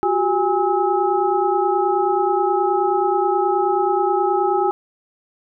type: tone cluster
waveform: sine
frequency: 359.4 / 388.8 / 820 / 1290 Hz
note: F4 / G4 / G#5 / E6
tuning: +50 / -14 / -22 / -38 cents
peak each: -21 / -21 / -19 / -25 dBFS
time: 0.03-4.71 s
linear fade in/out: 0 ms
effects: none